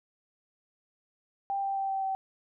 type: tone with pitch steps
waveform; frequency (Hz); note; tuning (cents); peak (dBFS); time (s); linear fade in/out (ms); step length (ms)
sine; 790 / 785 / 780 / 775.1 / 770.2; G5 / G5 / G5 / G5 / G5; +13 / +2 / -9 / -20 / -31; -28; 1.5-2.15; 0; 130
effects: none